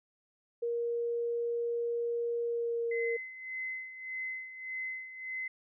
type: tone with pitch glide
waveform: sine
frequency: 470.9 to 465.5 Hz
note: A#4 to A#4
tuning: +18 to -2 cents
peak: -30 dBFS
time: 0.62-3.17 s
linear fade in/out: 10 ms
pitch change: -20 cents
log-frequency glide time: 2.42-2.93 s
type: tone with tremolo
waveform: sine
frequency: 2047 Hz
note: C7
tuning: 38 cents flat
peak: -34 dBFS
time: 2.91-5.48 s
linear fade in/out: 5 ms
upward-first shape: sine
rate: 1.7 Hz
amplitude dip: 70%
effects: none